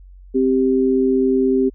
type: tone pair together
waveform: sine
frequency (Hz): 261.6 / 392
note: C4 / G4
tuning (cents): 0 / 0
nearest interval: perfect fifth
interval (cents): 700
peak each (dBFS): -16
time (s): 0.34-1.7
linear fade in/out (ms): 20
effects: added 46 Hz sine -39 dBFS peak until 1.74 s